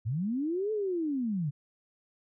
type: linear two-way sweep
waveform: sine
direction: up then down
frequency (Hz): 98 to 440 to 133.8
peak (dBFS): -28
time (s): 0.05-1.51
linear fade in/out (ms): 20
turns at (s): 0.72
effects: none